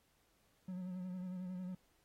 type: tone with vibrato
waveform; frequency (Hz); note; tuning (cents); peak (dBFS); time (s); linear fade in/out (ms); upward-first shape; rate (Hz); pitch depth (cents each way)
triangle; 182.9; F#3; -20; -39; 0.68-1.75; 5; sine; 11; 39
effects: pink hiss -75 dBFS RMS until 2.04 s + AAC 48 kbps

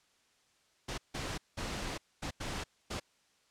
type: noise bursts at uneven times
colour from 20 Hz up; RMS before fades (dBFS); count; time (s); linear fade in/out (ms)
pink; -38; 6; 0.88-0.98 / 1.14-1.38 / 1.57-1.98 / 2.22-2.31 / 2.4-2.64 / 2.9-3; 10
effects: white hiss -70 dBFS RMS until 3.5 s + low-pass 7000 Hz 12 dB/octave

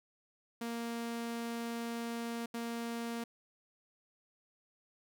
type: tone bursts at uneven times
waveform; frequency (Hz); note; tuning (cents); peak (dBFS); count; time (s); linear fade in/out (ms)
sawtooth; 233.1; A#3; 0; -33; 2; 0.61-2.46 / 2.54-3.24; 5
effects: none

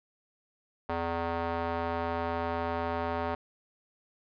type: tone with band-pass filter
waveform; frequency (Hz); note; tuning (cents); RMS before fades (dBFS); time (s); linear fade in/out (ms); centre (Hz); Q
square; 84; E2; +33; -32; 0.89-3.35; 5; 830; 1.3
effects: resampled to 11025 Hz

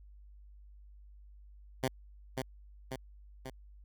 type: tone with echo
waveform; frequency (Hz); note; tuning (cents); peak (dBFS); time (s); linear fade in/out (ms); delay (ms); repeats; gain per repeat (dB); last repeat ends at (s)
10% pulse; 130.81; C3; 0; -21; 1.83-1.88; 5; 540; 3; -4; 3.5
effects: added 50 Hz sine -52 dBFS peak until 3.84 s

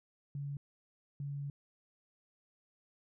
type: tone bursts at uneven times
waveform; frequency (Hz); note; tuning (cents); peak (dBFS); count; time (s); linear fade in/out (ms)
sine; 141.8; C#3; +40; -37; 2; 0.35-0.57 / 1.2-1.5; 2
effects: none

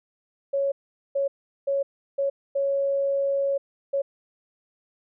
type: tone bursts at uneven times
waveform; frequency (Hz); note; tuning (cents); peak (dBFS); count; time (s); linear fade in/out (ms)
sine; 554.4; C#5; 0; -21; 6; 0.53-0.72 / 1.15-1.28 / 1.67-1.83 / 2.18-2.3 / 2.55-3.58 / 3.93-4.02; 10
effects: none

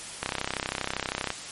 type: click train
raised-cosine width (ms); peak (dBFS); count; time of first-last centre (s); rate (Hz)
0.3; -11; 36; 0.23-1.304; 32.6
effects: white hiss -39 dBFS RMS until 1.51 s + MP3 48 kbps

